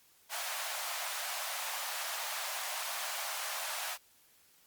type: high-pass noise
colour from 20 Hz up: pink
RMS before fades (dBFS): -38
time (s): 0.29-3.98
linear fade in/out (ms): 50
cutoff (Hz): 630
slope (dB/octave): 48
effects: white hiss -65 dBFS RMS until 4.66 s + Opus 48 kbps